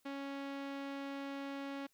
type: tone with low-pass filter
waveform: sawtooth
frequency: 277.2 Hz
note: C#4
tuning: in tune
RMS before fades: -43 dBFS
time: 0.05-1.87 s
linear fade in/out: 10 ms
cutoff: 3400 Hz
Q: 0.92
effects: white hiss -75 dBFS RMS until 1.93 s